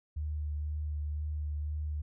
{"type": "tone with vibrato", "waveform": "sine", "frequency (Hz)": 75.1, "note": "D2", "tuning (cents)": 39, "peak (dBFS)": -32, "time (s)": [0.16, 2.02], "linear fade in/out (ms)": 10, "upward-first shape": "sine", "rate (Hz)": 2, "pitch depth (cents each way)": 18, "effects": []}